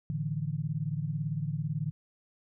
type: chord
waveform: sine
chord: A suspended fourth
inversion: none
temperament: equal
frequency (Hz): 110 / 146.83 / 164.81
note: A2 / D3 / E3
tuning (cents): 0 / 0 / 0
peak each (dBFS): -38 / -32 / -35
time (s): 0.1-1.91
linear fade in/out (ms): 0
effects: none